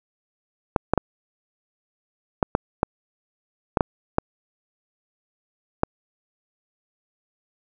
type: clicks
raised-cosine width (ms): 1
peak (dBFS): -3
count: 10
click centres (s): 0.762 / 0.936 / 0.977 / 2.428 / 2.551 / 2.831 / 3.772 / 3.808 / 4.184 / 5.834
effects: none